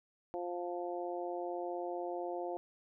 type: harmonic tone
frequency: 175.7 Hz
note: F3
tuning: 11 cents sharp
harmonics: 2 / 3 / 4 / 5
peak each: -40 / -42 / -41 / -48 dBFS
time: 0.34-2.57 s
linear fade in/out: 0 ms
effects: none